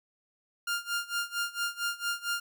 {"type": "tone with tremolo", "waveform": "sawtooth", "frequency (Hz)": 1403, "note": "F6", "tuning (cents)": 8, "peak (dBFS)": -24, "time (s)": [0.67, 2.4], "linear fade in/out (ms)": 5, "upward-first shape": "sine", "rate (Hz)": 4.4, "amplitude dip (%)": 90, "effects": []}